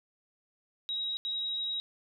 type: tone bursts at uneven times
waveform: sine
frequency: 3822 Hz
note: A#7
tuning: 43 cents sharp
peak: -31 dBFS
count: 2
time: 0.89-1.17 / 1.25-1.8 s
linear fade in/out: 0 ms
effects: none